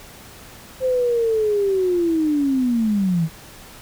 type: linear sweep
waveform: sine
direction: down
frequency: 523.3 to 155.56 Hz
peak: -16 dBFS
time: 0.8-3.29 s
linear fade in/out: 50 ms
effects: pink hiss -42 dBFS RMS until 3.81 s